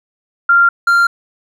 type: tone pair in turn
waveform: sine / triangle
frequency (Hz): 1389 / 1389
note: F6 / F6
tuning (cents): -10 / -10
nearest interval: unison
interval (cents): 0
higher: neither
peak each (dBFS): -6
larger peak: neither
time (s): 0.49-0.69 / 0.87-1.07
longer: neither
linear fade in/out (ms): 5
effects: none